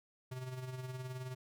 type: tone with tremolo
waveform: square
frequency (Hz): 128.3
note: C3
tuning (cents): -34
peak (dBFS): -40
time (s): 0.31-1.35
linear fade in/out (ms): 10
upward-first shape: sine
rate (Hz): 19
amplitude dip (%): 50
effects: none